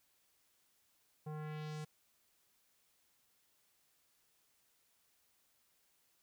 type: tone with low-pass filter sweep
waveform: square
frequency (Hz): 153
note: D#3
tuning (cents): -29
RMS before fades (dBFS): -44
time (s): 1.26-1.85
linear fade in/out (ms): 10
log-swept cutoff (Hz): 810 to 9700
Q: 1.3
effects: white hiss -75 dBFS RMS until 6.22 s